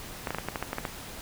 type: clicks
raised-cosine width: 0.5 ms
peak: -15 dBFS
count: 10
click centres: 0.272 / 0.306 / 0.347 / 0.385 / 0.486 / 0.558 / 0.626 / 0.731 / 0.784 / 0.852 s
effects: pink hiss -42 dBFS RMS until 1.21 s